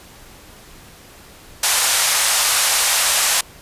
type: band-pass noise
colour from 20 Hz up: white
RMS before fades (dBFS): -17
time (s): 1.63-3.41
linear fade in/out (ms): 5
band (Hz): 610 to 11000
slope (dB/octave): 24
effects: pink hiss -43 dBFS RMS until 3.61 s + resampled to 32000 Hz